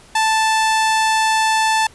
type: tone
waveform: sawtooth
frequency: 880 Hz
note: A5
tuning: in tune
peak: -10 dBFS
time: 0.15-1.87 s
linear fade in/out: 5 ms
effects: pink hiss -46 dBFS RMS until 1.94 s + resampled to 24000 Hz